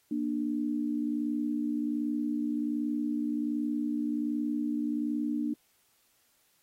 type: tone pair together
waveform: sine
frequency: 236 / 297.3 Hz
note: A#3 / D4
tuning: +22 / +21 cents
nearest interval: major third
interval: 399 cents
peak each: -32 / -30 dBFS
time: 0.11-5.54 s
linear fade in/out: 5 ms
effects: white hiss -69 dBFS RMS until 6.62 s + AAC 48 kbps